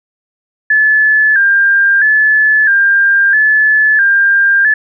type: tone with vibrato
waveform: sine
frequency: 1661.2 Hz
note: G#6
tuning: in tune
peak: -6 dBFS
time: 0.7-4.74 s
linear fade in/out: 5 ms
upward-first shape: square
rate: 0.76 Hz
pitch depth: 68 cents each way
effects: none